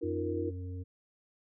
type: chord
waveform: sine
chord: Eb suspended second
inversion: none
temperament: equal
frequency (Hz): 311.1 / 349.2 / 466.2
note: Eb4 / F4 / Bb4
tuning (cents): 0 / 0 / 0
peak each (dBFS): -36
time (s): 0.01-0.51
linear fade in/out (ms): 20
type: harmonic tone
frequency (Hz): 91.2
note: F#2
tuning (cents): -24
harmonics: 1 / 3 / 5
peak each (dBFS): -37 / -47 / -51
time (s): 0.03-0.84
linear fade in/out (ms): 20
effects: none